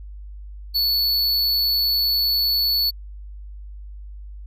square tone, 4435 Hz, C#8, in tune, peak -18 dBFS, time 0.74-2.91 s, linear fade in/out 20 ms, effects added 50 Hz sine -34 dBFS peak until 4.46 s

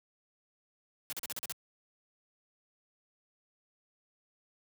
white noise bursts, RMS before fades -38 dBFS, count 7, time 1.1-1.522 s, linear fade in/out 0 ms, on 26 ms, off 40 ms, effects high-pass 100 Hz 12 dB/octave

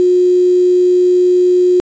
sine tone with quantisation, 360.9 Hz, F#4, 43 cents flat, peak -7 dBFS, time 0-1.8 s, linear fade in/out 0 ms, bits 5, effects resampled to 16000 Hz

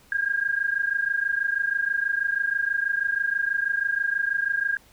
sine tone pair together, 1605.8 / 1632 Hz, G6 / G#6, +41 / -31 cents, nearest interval unison, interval 28 cents, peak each -25 dBFS, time 0.12-4.77 s, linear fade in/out 2 ms, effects pink hiss -56 dBFS RMS until 4.92 s

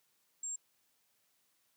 sine tone, 7459 Hz, A#8, in tune, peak -37 dBFS, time 0.43-0.56 s, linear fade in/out 5 ms, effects white hiss -75 dBFS RMS until 1.76 s + high-pass 100 Hz 12 dB/octave

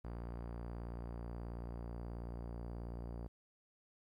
sawtooth tone with low-pass filter sweep, 58.5 Hz, A#1, 7 cents sharp, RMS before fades -45 dBFS, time 0.04-3.28 s, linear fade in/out 10 ms, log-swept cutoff 1200 to 770 Hz, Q 0.89, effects 13-bit

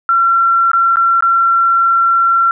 sine tone with dropouts, 1361 Hz, F6, 45 cents flat, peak -8 dBFS, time 0.09-2.51 s, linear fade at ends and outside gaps 1 ms, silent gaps 0.716-0.733 / 0.958-0.969 / 1.207-1.224 s, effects none

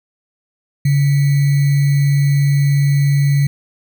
sine tone with sample-and-hold, 141.5 Hz, C#3, 36 cents sharp, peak -10 dBFS, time 0.85-3.47 s, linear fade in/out 5 ms, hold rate 2100 Hz, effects none

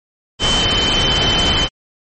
sine tone in noise, 3067 Hz, G7, 38 cents flat, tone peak -15 dBFS, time 0.39-1.69 s, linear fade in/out 50 ms, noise pink, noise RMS -17 dBFS, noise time 0.39-1.69 s, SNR -1 dB, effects low-pass 11000 Hz 12 dB/octave + MP3 32 kbps

